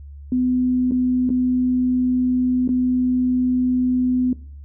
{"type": "tone with dropouts", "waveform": "sine", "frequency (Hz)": 252, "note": "B3", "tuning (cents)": 35, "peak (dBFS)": -16, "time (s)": [0.32, 4.33], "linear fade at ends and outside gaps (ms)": 2, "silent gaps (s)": [[0.911, 0.919], [1.293, 1.302], [2.677, 2.69]], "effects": ["noise-tail reverb RT60 0.5 s tail -19 dB re dry", "added 71 Hz sine -35 dBFS peak until 4.64 s"]}